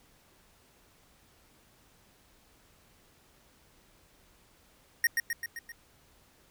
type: tone with echo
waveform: square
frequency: 1865 Hz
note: A#6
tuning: in tune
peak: -22 dBFS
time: 5.04-5.07 s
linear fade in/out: 2 ms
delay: 130 ms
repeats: 5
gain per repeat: -4 dB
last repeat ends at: 5.72 s
effects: pink hiss -63 dBFS RMS until 6.5 s